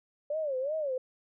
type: tone with vibrato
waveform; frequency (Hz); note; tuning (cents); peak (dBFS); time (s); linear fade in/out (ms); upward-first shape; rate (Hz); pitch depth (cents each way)
sine; 570; C#5; +48; -29; 0.3-0.98; 5; sine; 2.7; 190
effects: none